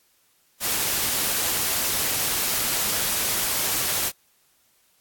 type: noise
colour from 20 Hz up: white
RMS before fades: -24 dBFS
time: 0.6-4.12 s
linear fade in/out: 50 ms
effects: white hiss -63 dBFS RMS until 5 s + AAC 64 kbps